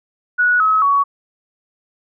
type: tone with pitch steps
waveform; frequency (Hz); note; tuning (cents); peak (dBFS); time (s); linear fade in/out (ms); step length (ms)
sine; 1465 / 1282.7 / 1123.2; F#6 / E6 / C#6; -18 / -48 / +22; -11; 0.38-1.04; 20; 220
effects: none